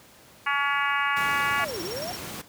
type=harmonic tone; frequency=282.7 Hz; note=C#4; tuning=34 cents sharp; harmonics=3 / 4 / 5 / 6 / 7 / 8 / 9 / 10; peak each=-32 / -27 / -30 / -29 / -32 / -32 / -37 / -36 dBFS; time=0.46-1.65 s; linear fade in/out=10 ms
type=noise; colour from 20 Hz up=pink; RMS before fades=-36 dBFS; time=1.16-2.42 s; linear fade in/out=10 ms
type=linear two-way sweep; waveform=sine; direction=down then up; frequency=748 to 311.1 to 748 Hz; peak=-32 dBFS; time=1.59-2.12 s; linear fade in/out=5 ms; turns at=1.82 s
type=tone bursts; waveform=square; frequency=5540 Hz; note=F8; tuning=15 cents flat; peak=-35 dBFS; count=9; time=1.68-2.16 s; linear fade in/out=5 ms; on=32 ms; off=24 ms
effects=pink hiss -52 dBFS RMS until 2.48 s + high-pass 100 Hz 12 dB/octave